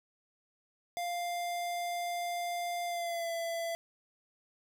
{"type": "tone with pitch glide", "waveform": "square", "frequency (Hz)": [698.5, 670.8], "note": ["F5", "E5"], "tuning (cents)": [0, 30], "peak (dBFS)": -34, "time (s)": [0.97, 3.75], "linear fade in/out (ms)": 0, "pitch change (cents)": -70, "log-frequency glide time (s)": [2.86, 3.31], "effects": []}